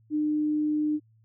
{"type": "tone", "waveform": "sine", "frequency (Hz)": 302.2, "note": "D4", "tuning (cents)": 50, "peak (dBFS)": -23, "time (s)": [0.1, 1], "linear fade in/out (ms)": 50, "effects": ["added 111 Hz sine -58 dBFS peak until 1.24 s"]}